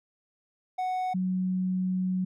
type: tone pair in turn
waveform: triangle / sine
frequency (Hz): 740 / 185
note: F#5 / F#3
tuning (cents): 0 / 0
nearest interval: 2 octaves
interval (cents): 2400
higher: first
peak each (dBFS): -25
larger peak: neither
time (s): 0.78-1.14 / 1.14-2.25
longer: second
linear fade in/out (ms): 10
effects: none